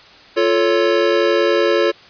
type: chord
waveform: square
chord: F augmented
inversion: none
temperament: equal with one note detuned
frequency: 349.2 / 440 / 557.9 Hz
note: F4 / A4 / C#5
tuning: 0 / 0 / +11 cents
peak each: -18 dBFS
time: 0.36-1.92 s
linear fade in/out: 20 ms
effects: white hiss -43 dBFS RMS until 2.09 s + resampled to 11025 Hz